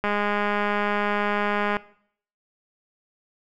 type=click train; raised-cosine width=0.5 ms; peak=-10 dBFS; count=357; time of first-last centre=0.04-1.768 s; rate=206 Hz; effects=noise-tail reverb RT60 0.6 s tail -19 dB re dry